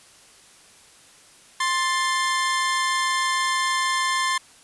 sawtooth tone pair together, 1050.7 / 1760 Hz, C6 / A6, +7 / 0 cents, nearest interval major sixth, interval 893 cents, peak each -18 / -23 dBFS, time 1.6-4.38 s, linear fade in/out 5 ms, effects white hiss -51 dBFS RMS until 4.63 s + resampled to 24000 Hz

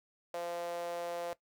sawtooth tone with high-pass filter, 172.3 Hz, F3, 23 cents flat, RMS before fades -39 dBFS, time 0.34-1.33 s, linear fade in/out 0 ms, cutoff 580 Hz, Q 9.1, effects noise-tail reverb RT60 0.1 s tail -18 dB re dry

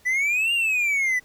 triangle exponential two-way sweep, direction up then down, 1961 to 2828 to 1961 Hz, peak -18 dBFS, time 0.05-1.2 s, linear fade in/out 20 ms, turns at 0.53 s, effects pink hiss -56 dBFS RMS until 1.24 s

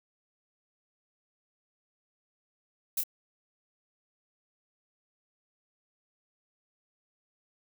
violet noise with echo, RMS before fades -29 dBFS, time 2.97-3.01 s, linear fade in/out 5 ms, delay 27 ms, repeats 1, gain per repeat -5 dB, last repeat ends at 3.037 s, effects none

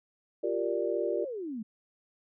sine chord, G minor seventh, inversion third, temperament equal, 349.2 / 392 / 466.2 / 587.3 Hz, F4 / G4 / Bb4 / D5, 0 / 0 / 0 / 0 cents, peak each -33 dBFS, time 0.43-1.25 s, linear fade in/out 10 ms
sine exponential sweep, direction down, 587.3 to 205.9 Hz, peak -34 dBFS, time 1.24-1.63 s, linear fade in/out 10 ms
effects none

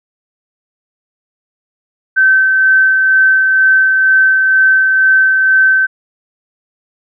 sine tone with tremolo, 1541 Hz, G6, 30 cents flat, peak -5 dBFS, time 2.16-5.87 s, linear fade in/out 20 ms, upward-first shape sine, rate 2.1 Hz, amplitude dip 30%, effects none

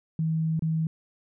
sine tone with dropouts, 160.3 Hz, E3, 48 cents flat, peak -23 dBFS, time 0.19-0.87 s, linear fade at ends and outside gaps 2 ms, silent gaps 0.594-0.622 s, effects none

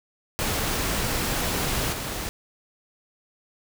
pink noise with level steps, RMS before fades -26 / -31 dBFS, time 0.39-2.29 s, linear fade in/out 0 ms, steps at 1.92 s, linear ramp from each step 10 ms, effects none

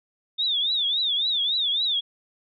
sine tone with vibrato, 3600 Hz, A7, 39 cents sharp, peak -21 dBFS, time 0.38-2.01 s, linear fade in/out 20 ms, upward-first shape triangle, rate 3.6 Hz, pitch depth 180 cents each way, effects none

